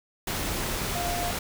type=tone in noise; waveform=sine; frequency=701 Hz; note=F5; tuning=6 cents sharp; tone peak=-30 dBFS; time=0.95-1.31 s; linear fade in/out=5 ms; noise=pink; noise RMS=-30 dBFS; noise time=0.27-1.39 s; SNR=-3 dB; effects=none